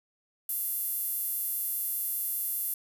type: tone with high-pass filter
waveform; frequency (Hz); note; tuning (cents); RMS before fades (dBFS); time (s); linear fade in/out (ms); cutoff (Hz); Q
sawtooth; 695; F5; -9; -32; 0.49-2.74; 2; 12000; 4.6
effects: none